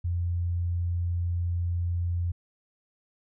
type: tone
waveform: sine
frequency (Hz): 86.9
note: F2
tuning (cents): -8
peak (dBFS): -25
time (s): 0.04-2.32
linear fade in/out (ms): 10
effects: none